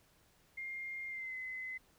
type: tone with pitch glide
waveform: sine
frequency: 2117 to 2038 Hz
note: C7 to C7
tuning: +20 to -46 cents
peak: -40 dBFS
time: 0.57-1.78 s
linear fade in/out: 10 ms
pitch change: -66 cents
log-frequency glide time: 1.08-1.36 s
effects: pink hiss -69 dBFS RMS until 1.98 s